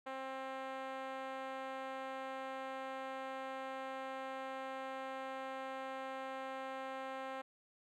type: tone with band-pass filter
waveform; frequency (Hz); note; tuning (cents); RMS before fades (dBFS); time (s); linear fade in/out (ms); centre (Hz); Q
5% pulse; 265.1; C4; +23; -44; 0.06-7.42; 10; 620; 1.1
effects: none